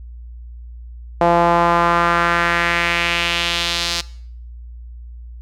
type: tone with band-pass filter sweep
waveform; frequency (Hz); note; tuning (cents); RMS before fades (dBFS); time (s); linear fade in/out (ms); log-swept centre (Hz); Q
sawtooth; 171.3; F3; -33; -17; 1.21-4.01; 2; 730 to 4600; 2.1
effects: noise-tail reverb RT60 0.6 s tail -20 dB re dry + added 59 Hz sine -32 dBFS peak until 5.41 s